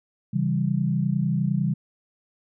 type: chord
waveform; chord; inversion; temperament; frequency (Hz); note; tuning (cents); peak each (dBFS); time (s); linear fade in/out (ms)
sine; C# diminished; none; equal with one note detuned; 136.13 / 164.81 / 196; C#3 / E3 / G3; -31 / 0 / 0; -25; 0.33-1.74; 10
effects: none